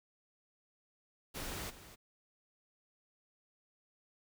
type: noise with echo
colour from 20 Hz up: pink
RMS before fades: -42 dBFS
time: 1.34-1.71 s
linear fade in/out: 20 ms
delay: 250 ms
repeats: 1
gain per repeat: -13 dB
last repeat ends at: 1.96 s
effects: none